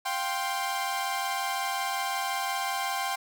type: chord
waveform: sawtooth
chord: F suspended second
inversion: none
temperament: equal with one note detuned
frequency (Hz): 698.5 / 784 / 1050.7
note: F5 / G5 / C6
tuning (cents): 0 / 0 / +7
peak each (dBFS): -33 / -27 / -29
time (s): 0.05-3.16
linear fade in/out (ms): 10
effects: none